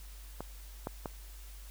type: clicks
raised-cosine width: 1 ms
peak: -24 / -21 / -22 dBFS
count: 3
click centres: 0.406 / 0.871 / 1.058 s
effects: added 49 Hz sine -46 dBFS peak until 1.7 s + white hiss -56 dBFS RMS until 1.7 s